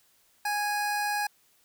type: tone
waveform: 25% pulse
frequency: 828 Hz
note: G#5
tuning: 5 cents flat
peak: -23 dBFS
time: 0.45-1.27 s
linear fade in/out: 5 ms
effects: white hiss -65 dBFS RMS until 1.64 s